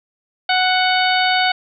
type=harmonic tone with a mistuned harmonic; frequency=740 Hz; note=F#5; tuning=in tune; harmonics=1 / 2 / 3 / 4 / 5 / 6; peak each=-17 / -20 / -22 / -23 / -24 / -25 dBFS; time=0.49-1.52 s; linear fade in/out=5 ms; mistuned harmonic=4; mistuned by=+15 cents; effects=none